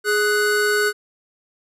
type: tone pair together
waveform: square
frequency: 417 / 1486 Hz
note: G#4 / F#6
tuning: +7 / +7 cents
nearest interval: octave + minor seventh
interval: 2200 cents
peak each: -20 dBFS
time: 0.04-0.93 s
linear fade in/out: 50 ms
effects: resampled to 32000 Hz